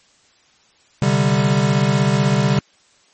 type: chord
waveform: square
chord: C suspended second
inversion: none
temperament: equal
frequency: 130.81 / 146.83 / 196 Hz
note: C3 / D3 / G3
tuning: 0 / 0 / 0 cents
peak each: -19 dBFS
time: 1.02-2.59 s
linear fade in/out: 2 ms
effects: white hiss -55 dBFS RMS until 3.13 s + MP3 32 kbps